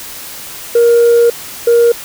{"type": "tone pair in turn", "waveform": "sine", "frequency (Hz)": [470.7, 470.7], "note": ["A#4", "A#4"], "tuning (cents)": [17, 17], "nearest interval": "unison", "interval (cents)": 0, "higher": "neither", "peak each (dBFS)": -3, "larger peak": "neither", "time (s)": [[0.75, 1.3], [1.67, 1.92]], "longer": "first", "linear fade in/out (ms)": 5, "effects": ["tanh soft clip ceiling -3 dBFS", "white hiss -28 dBFS RMS until 2.04 s"]}